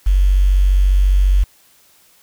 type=tone with quantisation; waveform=sine; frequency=47.32 Hz; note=F#1; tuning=40 cents sharp; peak=-9 dBFS; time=0.06-1.44 s; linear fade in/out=10 ms; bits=6; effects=white hiss -52 dBFS RMS until 2.22 s